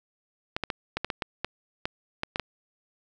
clicks, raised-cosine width 0.3 ms, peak -12 dBFS, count 12, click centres 0.565 / 0.637 / 0.702 / 0.97 / 1.046 / 1.102 / 1.222 / 1.446 / 1.855 / 2.234 / 2.359 / 2.397 s, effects none

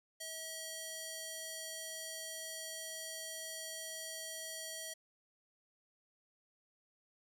square tone with band-pass filter, 643 Hz, E5, 43 cents flat, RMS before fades -45 dBFS, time 0.2-4.94 s, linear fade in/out 10 ms, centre 8200 Hz, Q 0.75, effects none

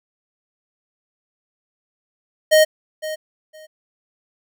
square tone with echo, 622 Hz, D#5, 1 cent flat, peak -10 dBFS, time 2.51-2.65 s, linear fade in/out 20 ms, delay 510 ms, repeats 2, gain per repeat -15 dB, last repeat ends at 3.67 s, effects none

